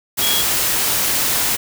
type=tone in noise; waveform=sine; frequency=3322 Hz; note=G#7; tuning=in tune; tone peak=-19 dBFS; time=0.21-0.43 s; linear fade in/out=20 ms; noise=white; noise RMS=-18 dBFS; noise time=0.17-1.57 s; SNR=-4 dB; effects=none